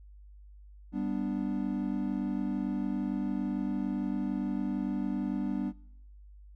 triangle chord, G major, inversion none, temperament equal, 196 / 246.9 / 293.7 Hz, G3 / B3 / D4, 0 / 0 / 0 cents, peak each -32 dBFS, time 0.92-5.73 s, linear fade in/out 50 ms, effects noise-tail reverb RT60 0.8 s tail -24 dB re dry + added 50 Hz sine -49 dBFS peak until 6.55 s

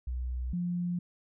sine tone pair in turn, 62.2 / 175.93 Hz, B1 / F3, +13 / +13 cents, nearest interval octave + tritone, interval 1800 cents, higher second, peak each -31 / -29 dBFS, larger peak second, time 0.07-0.53 / 0.53-0.99 s, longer neither, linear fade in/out 5 ms, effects none

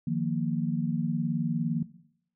sine chord, Eb suspended second, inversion none, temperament just, 155.56 / 175.01 / 233.3 Hz, Eb3 / F3 / Bb3, 0 / +4 / +2 cents, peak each -30 dBFS, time 0.07-1.83 s, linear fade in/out 5 ms, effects noise-tail reverb RT60 0.7 s tail -17 dB re dry

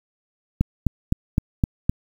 click train, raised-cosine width 5 ms, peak -5 dBFS, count 6, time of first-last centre 0.61-1.895 s, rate 3.89 Hz, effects 7-bit

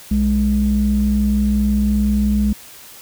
sine tone pair together, 61.74 / 207.7 Hz, B1 / G#3, 0 / 0 cents, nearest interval octave + major sixth, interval 2100 cents, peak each -17 / -14 dBFS, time 0.11-2.53 s, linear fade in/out 5 ms, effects tanh soft clip ceiling -7 dBFS + white hiss -40 dBFS RMS until 3.01 s

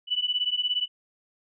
sine beating tone pair, 2960 / 2977 Hz, F#7 / F#7, 0 / +10 cents, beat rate 17 Hz, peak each -27 dBFS, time 0.07-0.88 s, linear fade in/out 50 ms, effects none

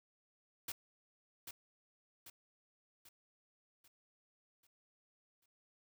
white noise with echo, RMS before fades -42 dBFS, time 0.68-0.72 s, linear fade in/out 5 ms, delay 790 ms, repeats 6, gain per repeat -6 dB, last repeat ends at 5.46 s, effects none

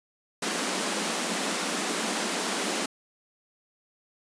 pink high-pass noise, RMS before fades -29 dBFS, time 0.42-2.86 s, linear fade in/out 5 ms, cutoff 180 Hz, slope 96 dB/octave, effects resampled to 22050 Hz

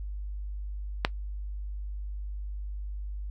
click, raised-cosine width 0.3 ms, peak -6 dBFS, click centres 1.049 s, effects noise-tail reverb RT60 0.1 s tail -18 dB re dry + added 50 Hz sine -33 dBFS peak until 3.3 s

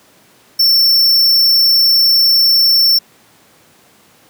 square tone, 5410 Hz, E8, 44 cents sharp, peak -8 dBFS, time 0.59-2.99 s, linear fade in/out 10 ms, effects pink hiss -48 dBFS RMS until 4.29 s + high-pass 150 Hz 12 dB/octave

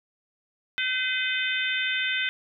harmonic tone with a mistuned harmonic, 511 Hz, C5, 41 cents flat, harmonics 3 / 4 / 5 / 6 / 7, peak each -29 / -30 / -31 / -32 / -32 dBFS, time 0.78-2.29 s, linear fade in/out 0 ms, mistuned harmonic 5, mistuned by -15 cents, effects none

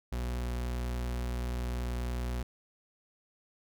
40% pulse tone, 60.7 Hz, B1, 29 cents flat, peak -31 dBFS, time 0.12-2.43 s, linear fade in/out 5 ms, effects none

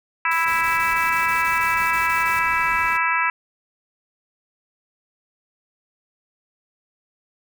harmonic tone, 329.6 Hz, E4, in tune, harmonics 3 / 4 / 5 / 6 / 7 / 8, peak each -23 / -24 / -25 / -26 / -26 / -27 dBFS, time 0.25-3.3 s, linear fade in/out 2 ms
white noise bursts, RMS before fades -37 dBFS, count 13, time 0.31-2.394 s, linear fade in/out 5 ms, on 140 ms, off 22 ms
pink noise, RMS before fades -39 dBFS, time 0.45-2.98 s, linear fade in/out 20 ms
effects none

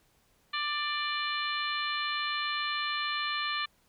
harmonic tone, 591 Hz, D5, 11 cents sharp, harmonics 2 / 3 / 4 / 5 / 6 / 7, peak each -34 / -36 / -37 / -38 / -39 / -39 dBFS, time 0.53-3.66 s, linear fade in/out 10 ms, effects pink hiss -68 dBFS RMS until 3.88 s

